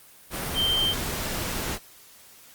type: tone in noise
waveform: sine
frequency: 3136 Hz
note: G7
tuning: in tune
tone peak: -21 dBFS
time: 0.54-0.95 s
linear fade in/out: 50 ms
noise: pink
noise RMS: -30 dBFS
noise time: 0.3-1.79 s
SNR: +6 dB
effects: white hiss -51 dBFS RMS until 2.54 s + Opus 32 kbps